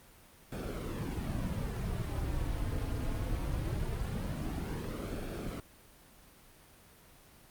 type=noise with flanger; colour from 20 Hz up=brown; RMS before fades=-35 dBFS; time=0.52-5.6 s; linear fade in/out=2 ms; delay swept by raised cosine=1 to 5.3 ms; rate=0.21 Hz; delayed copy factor=-0.65; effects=pink hiss -58 dBFS RMS until 7.5 s + Opus 32 kbps